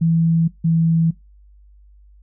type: tone pair in turn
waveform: sine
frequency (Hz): 164.81 / 164.14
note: E3 / E3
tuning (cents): 0 / -7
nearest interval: unison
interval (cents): 7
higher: first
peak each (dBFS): -13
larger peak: neither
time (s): 0.01-0.48 / 0.64-1.11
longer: neither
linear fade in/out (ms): 10
effects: noise-tail reverb RT60 0.2 s tail -20 dB re dry + added 50 Hz sine -45 dBFS peak until 2.22 s